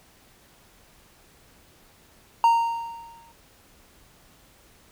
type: tone with exponential decay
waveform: triangle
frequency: 926 Hz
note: A#5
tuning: 12 cents flat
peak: -11 dBFS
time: 2.44-3.32 s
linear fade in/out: 1 ms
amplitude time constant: 190 ms
effects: pink hiss -56 dBFS RMS until 4.91 s